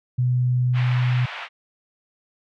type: tone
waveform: sine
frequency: 124.8 Hz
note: B2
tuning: 19 cents sharp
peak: -17 dBFS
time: 0.18-1.26 s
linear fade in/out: 10 ms
type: band-pass noise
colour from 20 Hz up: white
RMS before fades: -34 dBFS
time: 0.73-1.49 s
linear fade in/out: 50 ms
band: 690 to 2800 Hz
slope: 24 dB/octave
effects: none